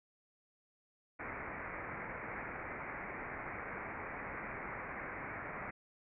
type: low-pass noise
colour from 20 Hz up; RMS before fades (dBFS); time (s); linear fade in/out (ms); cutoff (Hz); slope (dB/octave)
white; -44; 1.19-5.71; 10; 2300; 96
effects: none